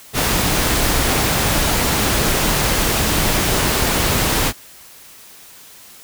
pink noise, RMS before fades -17 dBFS, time 0.13-4.53 s, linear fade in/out 50 ms, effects white hiss -42 dBFS RMS until 6.03 s

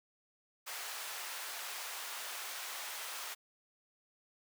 pink high-pass noise, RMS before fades -43 dBFS, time 0.66-3.35 s, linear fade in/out 20 ms, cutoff 920 Hz, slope 12 dB/octave, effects high-pass 400 Hz 12 dB/octave

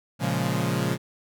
sawtooth chord, Bb minor seventh, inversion none, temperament equal, 116.54 / 138.59 / 174.61 / 207.7 Hz, Bb2 / Db3 / F3 / Ab3, 0 / 0 / 0 / 0 cents, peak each -25 / -24 / -24 / -27 dBFS, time 0.19-0.98 s, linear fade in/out 50 ms, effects none

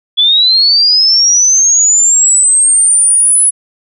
sine linear sweep, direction up, 3400 to 10260 Hz, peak -5 dBFS, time 0.17-3.51 s, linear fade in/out 20 ms, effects none

